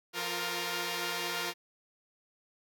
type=tone cluster; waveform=5% pulse; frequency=173.7 / 351.8 / 448.3 / 468 Hz; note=F3 / F4 / A4 / A#4; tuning=-9 / +13 / +32 / +7 cents; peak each=-30 / -26 / -32 / -24 dBFS; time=0.13-1.54 s; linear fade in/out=50 ms; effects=none